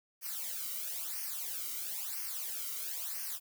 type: noise with flanger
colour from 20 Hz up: blue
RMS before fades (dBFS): -39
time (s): 0.21-3.4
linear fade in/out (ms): 50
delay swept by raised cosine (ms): 0.26 to 1.18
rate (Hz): 1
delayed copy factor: -0.85
effects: none